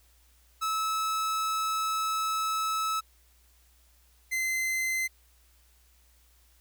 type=tone pair in turn; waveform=45% pulse; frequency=1300 / 2064 Hz; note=E6 / C7; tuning=-24 / -24 cents; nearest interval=minor sixth; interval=800 cents; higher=second; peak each=-27 dBFS; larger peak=neither; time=0.61-3.01 / 4.31-5.08 s; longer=first; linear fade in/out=20 ms; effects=added 60 Hz sine -61 dBFS peak until 6.6 s + white hiss -65 dBFS RMS until 6.6 s